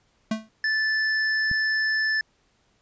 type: tone with exponential decay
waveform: square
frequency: 219.3 Hz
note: A3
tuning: 6 cents flat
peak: -21 dBFS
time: 0.31-0.49 s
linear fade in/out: 5 ms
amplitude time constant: 39 ms
type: tone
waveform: square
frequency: 1751 Hz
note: A6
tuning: 9 cents flat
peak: -22 dBFS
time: 0.64-2.21 s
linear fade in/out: 2 ms
type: click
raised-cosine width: 5 ms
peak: -21 dBFS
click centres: 1.514 s
effects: pink hiss -66 dBFS RMS until 2.81 s + resampled to 16000 Hz